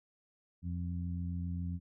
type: harmonic tone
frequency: 87.31 Hz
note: F2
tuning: in tune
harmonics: 1 / 2 / 3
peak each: -36 / -39 / -48 dBFS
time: 0.62-1.8 s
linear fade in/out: 50 ms
effects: none